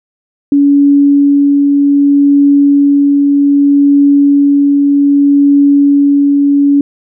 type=tone with tremolo; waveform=sine; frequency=283.4 Hz; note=C#4; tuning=38 cents sharp; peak=-3 dBFS; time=0.52-6.81 s; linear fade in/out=2 ms; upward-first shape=triangle; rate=0.64 Hz; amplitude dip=25%; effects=none